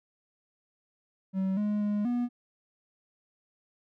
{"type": "tone with pitch steps", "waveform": "triangle", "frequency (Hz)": [190.6, 208.7, 207.2, 242.7], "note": ["G3", "G#3", "G#3", "B3"], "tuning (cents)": [-48, 9, -4, -30], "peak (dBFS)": -24, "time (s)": [1.33, 2.29], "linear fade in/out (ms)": 50, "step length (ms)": 240, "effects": []}